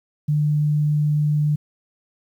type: tone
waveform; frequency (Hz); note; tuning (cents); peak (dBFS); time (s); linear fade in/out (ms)
sine; 149.4; D3; +30; -16; 0.28-1.56; 10
effects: 9-bit